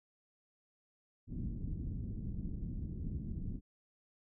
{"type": "low-pass noise", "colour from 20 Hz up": "pink", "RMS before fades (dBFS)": -40, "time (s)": [1.27, 3.61], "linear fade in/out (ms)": 50, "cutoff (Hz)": 250, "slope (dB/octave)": 24, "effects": []}